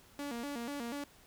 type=tone with vibrato; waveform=sawtooth; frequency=259.4 Hz; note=C4; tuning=15 cents flat; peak=-34 dBFS; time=0.19-1.04 s; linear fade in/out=2 ms; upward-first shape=square; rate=4.1 Hz; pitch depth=170 cents each way; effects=pink hiss -61 dBFS RMS until 1.26 s